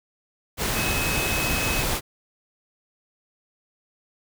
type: tone in noise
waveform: sine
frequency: 2562 Hz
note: E7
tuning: 50 cents flat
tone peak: -28 dBFS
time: 0.73-1.85 s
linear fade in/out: 50 ms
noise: pink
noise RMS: -25 dBFS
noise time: 0.57-2.01 s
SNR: -6 dB
effects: none